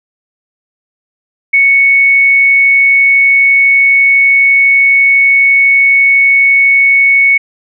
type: tone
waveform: sine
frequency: 2217 Hz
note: C#7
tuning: in tune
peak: -4 dBFS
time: 1.53-7.38 s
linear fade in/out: 10 ms
effects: none